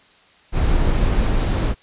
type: noise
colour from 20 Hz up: brown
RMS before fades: -17 dBFS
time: 0.52-1.75 s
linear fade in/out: 50 ms
effects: white hiss -52 dBFS RMS until 1.82 s + resampled to 8000 Hz